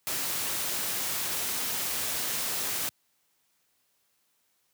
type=noise; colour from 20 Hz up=white; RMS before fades=-31 dBFS; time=0.07-2.89 s; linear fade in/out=0 ms; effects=white hiss -72 dBFS RMS until 4.73 s + high-pass 80 Hz 12 dB/octave